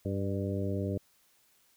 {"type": "harmonic tone with a mistuned harmonic", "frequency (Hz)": 97.6, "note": "G2", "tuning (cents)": -7, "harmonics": [1, 2, 3, 4, 5, 6], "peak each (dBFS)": [-33, -36, -38, -39, -40, -41], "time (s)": [0.05, 0.98], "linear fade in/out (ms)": 5, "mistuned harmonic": 6, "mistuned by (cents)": 35, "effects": ["white hiss -67 dBFS RMS until 1.76 s"]}